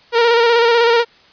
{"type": "tone with vibrato", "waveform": "sawtooth", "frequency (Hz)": 467.7, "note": "A#4", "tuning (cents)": 6, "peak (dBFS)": -6, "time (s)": [0.12, 1.05], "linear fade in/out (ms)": 50, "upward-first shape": "square", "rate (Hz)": 16, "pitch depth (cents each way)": 30, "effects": ["white hiss -48 dBFS RMS until 1.32 s", "resampled to 11025 Hz"]}